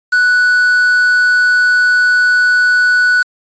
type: tone with quantisation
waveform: triangle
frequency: 1480 Hz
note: F#6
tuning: in tune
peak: -6 dBFS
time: 0.12-3.23 s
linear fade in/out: 10 ms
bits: 4
effects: resampled to 16000 Hz